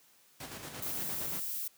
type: noise with tremolo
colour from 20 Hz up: pink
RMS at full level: -42 dBFS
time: 0.4-1.4 s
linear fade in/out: 5 ms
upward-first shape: square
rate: 8.7 Hz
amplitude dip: 40%
type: noise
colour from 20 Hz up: violet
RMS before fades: -37 dBFS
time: 0.82-1.68 s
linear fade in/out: 5 ms
effects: white hiss -64 dBFS RMS until 1.77 s + high-pass 100 Hz 12 dB/octave